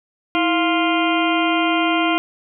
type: harmonic tone with a mistuned harmonic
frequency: 349.2 Hz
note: F4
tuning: in tune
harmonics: 1 / 2 / 3 / 4 / 6 / 7 / 8 / 9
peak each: -19 / -22 / -24 / -25 / -27 / -27 / -28 / -29 dBFS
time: 0.35-2.18 s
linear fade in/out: 0 ms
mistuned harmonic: 1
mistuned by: -120 cents
effects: none